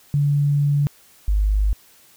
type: tone pair in turn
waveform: sine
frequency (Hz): 144 / 51.07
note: D3 / G#1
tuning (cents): -34 / -28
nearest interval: octave + tritone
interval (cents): 1794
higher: first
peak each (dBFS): -15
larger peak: neither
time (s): 0.14-0.87 / 1.28-1.73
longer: first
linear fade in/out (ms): 0
effects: white hiss -52 dBFS RMS until 2.16 s